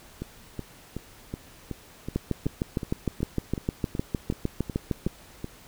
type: two click trains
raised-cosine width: 3 ms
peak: -19 / -12 dBFS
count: 15 / 20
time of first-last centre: 0.22-5.444 / 2.16-5.065 s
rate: 2.68 / 6.54 Hz
effects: pink hiss -51 dBFS RMS until 5.67 s

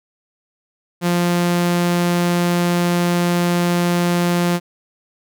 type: tone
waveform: sawtooth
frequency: 174.61 Hz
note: F3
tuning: in tune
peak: -11 dBFS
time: 1.01-4.6 s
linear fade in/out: 50 ms
effects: none

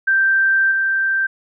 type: tone with level steps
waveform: sine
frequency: 1568 Hz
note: G6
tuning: in tune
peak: -12 / -15 dBFS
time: 0.07-1.27 s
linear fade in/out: 10 ms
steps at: 0.71 s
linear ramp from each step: 10 ms
effects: none

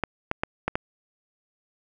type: clicks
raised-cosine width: 0.5 ms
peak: -9 dBFS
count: 5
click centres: 0.037 / 0.314 / 0.435 / 0.68 / 0.755 s
effects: none

